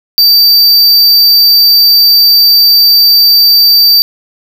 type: tone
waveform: square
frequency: 4645 Hz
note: D8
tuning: 20 cents flat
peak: -3 dBFS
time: 0.18-4.02 s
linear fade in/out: 0 ms
effects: 7-bit